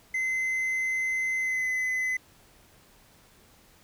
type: tone with pitch glide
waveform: triangle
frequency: 2055 to 2026 Hz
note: C7 to B6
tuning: -32 to +44 cents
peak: -24 dBFS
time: 0.14-2.17 s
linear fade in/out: 5 ms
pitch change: -24 cents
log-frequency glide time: 1.39-1.7 s
effects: pink hiss -58 dBFS RMS until 3.83 s